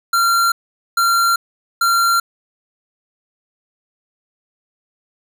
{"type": "tone bursts", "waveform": "square", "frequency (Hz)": 1375, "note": "F6", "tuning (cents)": -27, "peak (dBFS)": -13, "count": 3, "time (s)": [0.13, 2.2], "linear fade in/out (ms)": 5, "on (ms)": 390, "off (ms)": 450, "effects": []}